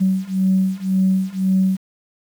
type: beating tone pair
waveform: sine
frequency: 188.2 / 190.1 Hz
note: F#3 / F#3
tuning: +30 / +47 cents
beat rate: 1.9 Hz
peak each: -18 / -17 dBFS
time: 0-1.77 s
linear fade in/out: 20 ms
effects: tanh soft clip ceiling -7 dBFS + 7-bit